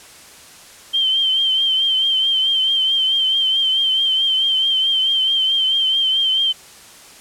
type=tone with vibrato; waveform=sine; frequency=3129 Hz; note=G7; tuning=4 cents flat; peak=-14 dBFS; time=0.93-6.53 s; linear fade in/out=20 ms; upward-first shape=triangle; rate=4.6 Hz; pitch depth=50 cents each way; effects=white hiss -42 dBFS RMS until 7.2 s + low-pass 10000 Hz 12 dB/octave